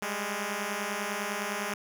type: beating tone pair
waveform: 5% pulse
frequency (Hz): 199.3 / 209.3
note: G3 / G#3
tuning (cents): +29 / +14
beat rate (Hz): 10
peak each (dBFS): -23 / -22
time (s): 0.02-1.74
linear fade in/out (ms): 2
effects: none

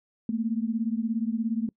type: beating tone pair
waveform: sine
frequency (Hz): 220 / 237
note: A3 / A#3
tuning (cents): 0 / +29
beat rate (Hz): 17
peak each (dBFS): -27 / -29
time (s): 0.29-1.69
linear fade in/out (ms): 2
effects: noise-tail reverb RT60 0.1 s tail -25 dB re dry

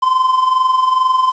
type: tone with amplitude modulation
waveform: triangle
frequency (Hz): 1031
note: C6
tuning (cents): -26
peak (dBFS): -6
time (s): 0.02-1.32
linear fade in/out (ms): 10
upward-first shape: sine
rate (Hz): 22.3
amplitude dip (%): 60
effects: resampled to 16000 Hz + 7-bit

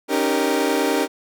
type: chord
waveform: 30% pulse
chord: Eb dominant seventh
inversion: third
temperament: equal with one note detuned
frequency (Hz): 277.2 / 307.2 / 392 / 466.2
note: Db4 / Eb4 / G4 / Bb4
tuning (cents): 0 / -22 / 0 / 0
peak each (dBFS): -21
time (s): 0.08-1.08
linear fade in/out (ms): 50
effects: none

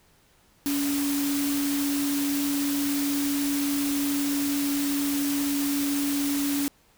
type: tone in noise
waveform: sine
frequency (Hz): 283.5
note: C#4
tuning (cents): +39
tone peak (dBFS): -24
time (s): 0.66-6.68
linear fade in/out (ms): 0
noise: white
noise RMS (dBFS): -32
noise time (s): 0.66-6.68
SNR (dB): +5
effects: pink hiss -61 dBFS RMS until 6.97 s

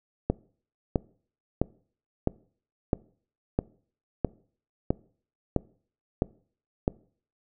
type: click train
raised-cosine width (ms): 2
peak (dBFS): -9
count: 11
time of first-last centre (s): 0.3-6.879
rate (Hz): 1.52
effects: noise-tail reverb RT60 0.5 s tail -23 dB re dry

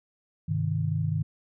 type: chord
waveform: sine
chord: Ab major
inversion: none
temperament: equal with one note detuned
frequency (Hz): 101.16 / 130.81 / 155.56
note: Ab2 / C3 / Eb3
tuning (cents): -45 / 0 / 0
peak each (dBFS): -29 / -32 / -27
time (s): 0.48-1.23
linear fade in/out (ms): 10
effects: none

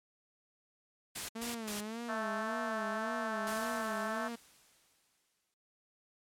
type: noise bursts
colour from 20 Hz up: white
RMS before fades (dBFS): -39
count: 3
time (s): 1.15-1.81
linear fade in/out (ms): 10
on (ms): 140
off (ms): 120
type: tone with vibrato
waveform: sawtooth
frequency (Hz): 221.7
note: A3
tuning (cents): +13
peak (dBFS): -35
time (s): 1.35-4.36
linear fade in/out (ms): 10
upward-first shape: sine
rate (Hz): 1.8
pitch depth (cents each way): 120
type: harmonic tone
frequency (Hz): 220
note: A3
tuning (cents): 0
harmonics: 3 / 4 / 5 / 6 / 7 / 8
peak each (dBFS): -39 / -45 / -42 / -42 / -43 / -45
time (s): 2.08-4.29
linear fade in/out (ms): 20
type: noise with exponential decay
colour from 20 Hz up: white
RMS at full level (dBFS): -41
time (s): 3.47-5.54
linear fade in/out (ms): 1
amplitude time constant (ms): 450
effects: low-pass 11000 Hz 12 dB/octave + MP3 96 kbps

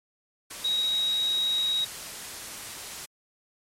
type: tone in noise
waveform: sine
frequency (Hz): 3808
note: A#7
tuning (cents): +36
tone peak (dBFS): -23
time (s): 0.64-1.85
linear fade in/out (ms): 10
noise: white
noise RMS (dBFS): -38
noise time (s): 0.5-3.06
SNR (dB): +12
effects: low-pass 11000 Hz 12 dB/octave + MP3 64 kbps

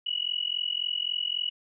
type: tone with amplitude modulation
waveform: sine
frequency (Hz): 2925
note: F#7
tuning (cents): -21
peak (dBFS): -23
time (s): 0.06-1.5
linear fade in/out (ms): 10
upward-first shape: sine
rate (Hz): 43.7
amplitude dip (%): 95
effects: none

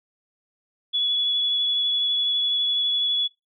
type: tone with vibrato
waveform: sine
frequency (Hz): 3400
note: G#7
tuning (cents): +40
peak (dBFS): -20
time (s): 0.93-3.28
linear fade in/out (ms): 20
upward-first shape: sine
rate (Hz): 12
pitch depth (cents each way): 12
effects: noise-tail reverb RT60 0.2 s tail -23 dB re dry

